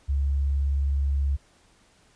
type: tone with vibrato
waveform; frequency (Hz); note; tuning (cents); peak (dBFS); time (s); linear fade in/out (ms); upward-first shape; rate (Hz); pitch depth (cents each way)
sine; 69.6; C#2; +8; -21; 0.08-1.37; 20; square; 19; 15
effects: pink hiss -60 dBFS RMS until 2.15 s + resampled to 22050 Hz